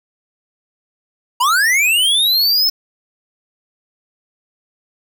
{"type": "linear sweep", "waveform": "square", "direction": "up", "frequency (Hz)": [927, 5320], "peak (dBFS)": -12, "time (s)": [1.4, 2.7], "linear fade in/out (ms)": 10, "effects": []}